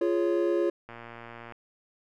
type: chord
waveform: triangle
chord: Db major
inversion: first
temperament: just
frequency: 346.5 / 415.8 / 554.4 Hz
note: F4 / Ab4 / Db5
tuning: -14 / +2 / 0 cents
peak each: -23 / -28 / -28 dBFS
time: 0.01-0.7 s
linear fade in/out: 5 ms
type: click train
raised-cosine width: 0.5 ms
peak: -28 dBFS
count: 75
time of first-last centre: 0.89-1.522 s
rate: 117 Hz
effects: none